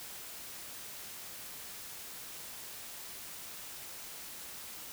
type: silence
effects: white hiss -46 dBFS RMS until 4.92 s